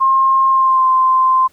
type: tone with pitch glide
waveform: sine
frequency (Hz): 1066 to 1041.1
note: C6 to C6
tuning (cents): +32 to -9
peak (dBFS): -9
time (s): 0-1.48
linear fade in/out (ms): 20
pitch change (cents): -41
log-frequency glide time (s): 0.49-0.87
effects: pink hiss -54 dBFS RMS until 1.52 s